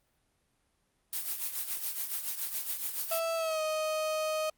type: noise with tremolo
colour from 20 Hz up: blue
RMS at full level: -32 dBFS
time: 1.13-3.19 s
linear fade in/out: 0 ms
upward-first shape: triangle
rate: 7.1 Hz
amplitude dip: 70%
type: tone with pitch glide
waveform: 35% pulse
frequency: 659.3 to 624.1 Hz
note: E5 to D#5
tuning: 0 to +5 cents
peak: -28 dBFS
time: 3.11-4.5 s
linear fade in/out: 5 ms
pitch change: -95 cents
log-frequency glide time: 3.36-3.61 s
effects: pink hiss -74 dBFS RMS until 4.57 s + Opus 32 kbps